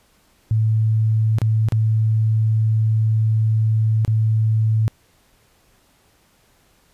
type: tone with dropouts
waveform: sine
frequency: 110 Hz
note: A2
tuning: in tune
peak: -14 dBFS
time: 0.51-4.88 s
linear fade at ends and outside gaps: 0 ms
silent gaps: 1.385-1.417 / 1.686-1.722 / 4.049-4.078 s
effects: pink hiss -58 dBFS RMS until 6.93 s + resampled to 32000 Hz